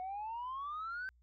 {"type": "exponential sweep", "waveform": "sine", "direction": "up", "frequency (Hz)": [728, 1557], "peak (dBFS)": -37, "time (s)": [0, 1.09], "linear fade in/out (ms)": 0, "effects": ["tanh soft clip ceiling -36 dBFS", "added 60 Hz sine -64 dBFS peak until 1.22 s"]}